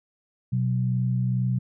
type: tone pair together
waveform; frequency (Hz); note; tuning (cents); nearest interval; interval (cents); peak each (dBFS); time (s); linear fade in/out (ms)
sine; 125 / 187.29; B2 / F#3; +21 / +21; perfect fifth; 700; -22 / -28; 0.52-1.59; 10
effects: none